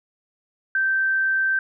sine tone, 1558 Hz, G6, 11 cents flat, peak -18 dBFS, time 0.75-1.59 s, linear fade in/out 2 ms, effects none

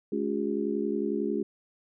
harmonic tone with a mistuned harmonic, 71.1 Hz, C#2, 45 cents sharp, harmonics 3 / 4 / 5 / 6, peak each -32 / -32 / -32 / -32 dBFS, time 0.12-1.43 s, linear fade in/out 5 ms, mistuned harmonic 6, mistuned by -84 cents, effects none

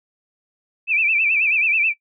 sine tone with vibrato, 2489 Hz, D#7, in tune, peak -15 dBFS, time 0.87-1.94 s, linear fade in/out 50 ms, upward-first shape sine, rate 9.3 Hz, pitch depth 130 cents each way, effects noise-tail reverb RT60 0.1 s tail -20 dB re dry

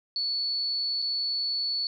sine tone with dropouts, 4435 Hz, C#8, in tune, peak -26 dBFS, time 0.16-1.87 s, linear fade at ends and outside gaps 1 ms, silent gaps 1.019-1.023 s, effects none

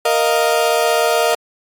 35% pulse chord, Bb suspended fourth, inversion none, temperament equal, 466.2 / 622.3 / 698.5 Hz, Bb4 / Eb5 / F5, 0 / 0 / 0 cents, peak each -16 dBFS, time 0.05-1.35 s, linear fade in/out 5 ms, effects AAC 64 kbps

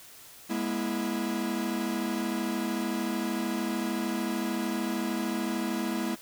45% pulse chord, E major, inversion first, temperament equal with one note detuned, 207.7 / 241 / 329.6 Hz, G#3 / B3 / E4, 0 / -42 / 0 cents, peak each -33 dBFS, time 0.49-6.16 s, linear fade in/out 20 ms, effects white hiss -50 dBFS RMS until 6.21 s

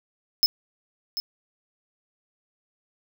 square tone with echo, 5190 Hz, E8, 28 cents flat, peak -16 dBFS, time 0.43-0.46 s, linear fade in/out 0 ms, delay 740 ms, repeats 1, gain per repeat -11 dB, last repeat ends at 1.2 s, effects none

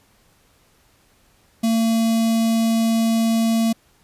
square tone with notch filter, 226.4 Hz, A3, 50 cents sharp, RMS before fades -18 dBFS, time 1.63-3.73 s, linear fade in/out 10 ms, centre 1500 Hz, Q 0.71, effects pink hiss -58 dBFS RMS until 4.03 s + resampled to 32000 Hz

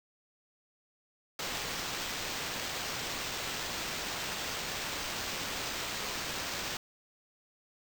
violet noise with sample-and-hold, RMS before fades -37 dBFS, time 1.39-6.77 s, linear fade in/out 2 ms, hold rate 11025 Hz, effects none

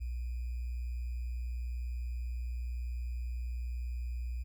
sine tone with sample-and-hold, 60.5 Hz, B1, 35 cents flat, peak -34 dBFS, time 0-4.44 s, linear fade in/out 20 ms, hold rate 2450 Hz, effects none

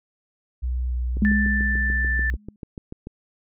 sine tone with vibrato, 61.74 Hz, B1, in tune, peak -22 dBFS, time 0.62-2.37 s, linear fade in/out 20 ms, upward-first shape square, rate 1.7 Hz, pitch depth 13 cents each way
click train, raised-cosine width 3 ms, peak -21 dBFS, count 14, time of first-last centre 1.17-3.071 s, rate 6.84 Hz
sine tone with exponential decay, 208.7 Hz, G#3, 9 cents sharp, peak -15 dBFS, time 1.22-2.56 s, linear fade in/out 2 ms, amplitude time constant 290 ms
sine tone, 1766 Hz, A6, 6 cents sharp, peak -22 dBFS, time 1.25-2.3 s, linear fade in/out 0 ms
effects none

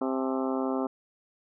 harmonic tone with a mistuned harmonic, 131.8 Hz, C3, 13 cents sharp, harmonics 2 / 3 / 4 / 5 / 6 / 7 / 8 / 9 / 10, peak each -29 / -33 / -35 / -37 / -39 / -40 / -41 / -42 / -43 dBFS, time 0.01-0.87 s, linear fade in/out 5 ms, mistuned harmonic 7, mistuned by -90 cents, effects none

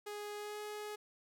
sawtooth tone with pitch glide, 415.3 to 420.1 Hz, G#4 to G#4, 0 to +20 cents, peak -38 dBFS, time 0.06-0.96 s, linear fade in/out 10 ms, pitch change +20 cents, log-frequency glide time 0.36-0.59 s, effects none

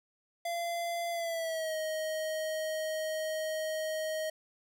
square tone with pitch glide, 685 to 628.1 Hz, F5 to D#5, -34 to +16 cents, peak -33 dBFS, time 0.45-4.3 s, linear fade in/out 5 ms, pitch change -150 cents, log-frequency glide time 1.11-1.76 s, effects none

